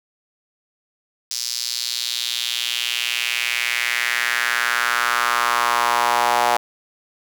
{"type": "tone with high-pass filter sweep", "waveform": "sawtooth", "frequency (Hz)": 120, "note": "B2", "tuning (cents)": -49, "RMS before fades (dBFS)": -21, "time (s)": [1.31, 6.57], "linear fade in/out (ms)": 0, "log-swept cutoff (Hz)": [5200, 780], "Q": 3, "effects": []}